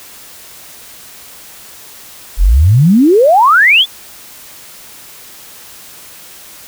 sine exponential sweep, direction up, 36.71 to 3604 Hz, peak -4 dBFS, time 2.37-3.86 s, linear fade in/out 50 ms, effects white hiss -35 dBFS RMS until 6.67 s

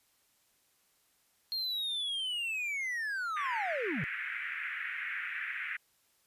triangle linear sweep, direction down, 4266 to 120 Hz, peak -31 dBFS, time 1.52-4.04 s, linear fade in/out 0 ms
white band-pass noise, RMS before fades -38 dBFS, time 3.36-5.77 s, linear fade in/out 10 ms, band 1500 to 2300 Hz, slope 48 dB/octave
effects white hiss -71 dBFS RMS until 6.26 s + resampled to 32000 Hz

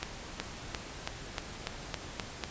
accelerating click train, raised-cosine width 0.2 ms, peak -15 dBFS, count 9, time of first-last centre 0.03-2.438 s, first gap 370 ms, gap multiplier 0.94, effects pink hiss -44 dBFS RMS until 2.5 s + resampled to 16000 Hz

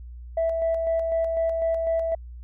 sine tone with tremolo, 658 Hz, E5, 3 cents flat, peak -19 dBFS, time 0.37-2.15 s, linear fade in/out 5 ms, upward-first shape square, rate 4 Hz, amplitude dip 35%, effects tanh soft clip ceiling -17 dBFS + added 60 Hz sine -37 dBFS peak until 2.43 s

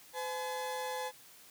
35% pulse tone pair together, 509 / 850 Hz, C5 / G#5, -48 / +40 cents, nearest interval major sixth, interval 888 cents, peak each -37 / -37 dBFS, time 0.13-1.12 s, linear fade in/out 50 ms, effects white hiss -57 dBFS RMS until 1.5 s + high-pass 60 Hz 12 dB/octave

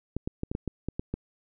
clicks, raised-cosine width 3 ms, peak -17 dBFS, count 9, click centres 0.166 / 0.275 / 0.434 / 0.515 / 0.551 / 0.677 / 0.886 / 0.995 / 1.14 s, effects none

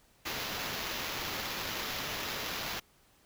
white noise with sample-and-hold, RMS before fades -37 dBFS, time 0.25-2.8 s, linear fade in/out 10 ms, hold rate 8820 Hz, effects pink hiss -65 dBFS RMS until 3.25 s

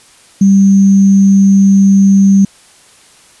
sine tone with sample-and-hold, 196 Hz, G3, in tune, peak -3 dBFS, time 0.41-2.45 s, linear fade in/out 5 ms, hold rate 6300 Hz, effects white hiss -43 dBFS RMS until 3.4 s + resampled to 24000 Hz

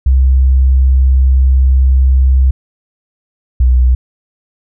sine tone pair in turn, 65.41 / 62.47 Hz, C2 / B1, 0 / +20 cents, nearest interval minor second, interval 80 cents, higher first, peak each -5 dBFS, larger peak neither, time 0.06-2.51 / 3.6-3.95 s, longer first, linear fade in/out 5 ms, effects none

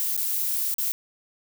violet noise with dropouts, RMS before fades -26 dBFS, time 0-0.92 s, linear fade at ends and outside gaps 0 ms, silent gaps 0.166-0.176 / 0.741-0.783 s, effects none

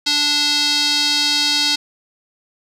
square tone with band-pass filter, 292.8 Hz, D4, 5 cents flat, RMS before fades -17 dBFS, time 0.06-1.76 s, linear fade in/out 10 ms, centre 4400 Hz, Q 3.6, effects none

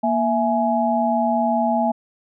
sine tone cluster, 234.6 / 663 / 838 Hz, A#3 / E5 / G#5, +11 / +10 / +15 cents, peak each -21 dBFS, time 0.03-1.92 s, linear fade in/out 10 ms, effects none

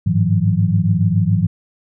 sine tone cluster, 100.6 / 107.7 / 160.4 / 179.2 Hz, G2 / A2 / E3 / F3, +45 / -37 / -47 / +45 cents, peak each -18 dBFS, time 0.06-1.47 s, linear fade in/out 10 ms, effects none

